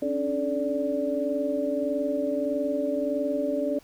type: tone cluster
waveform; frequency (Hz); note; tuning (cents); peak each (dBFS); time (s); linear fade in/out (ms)
sine; 273.5 / 295.1 / 430.5 / 582; C#4 / D4 / A4 / D5; -23 / +8 / -38 / -16; -29 / -32 / -34 / -27; 0.02-3.79; 5
effects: pink hiss -56 dBFS RMS until 3.83 s